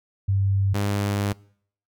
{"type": "tone pair in turn", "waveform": ["sine", "sawtooth"], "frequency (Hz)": [98, 101.22], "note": ["G2", "G#2"], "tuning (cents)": [0, -44], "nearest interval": "minor second", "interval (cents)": 56, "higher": "second", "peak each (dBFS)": -18, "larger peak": "neither", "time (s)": [[0.28, 0.74], [0.74, 1.33]], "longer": "second", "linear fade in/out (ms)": 10, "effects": ["noise-tail reverb RT60 0.6 s tail -24 dB re dry"]}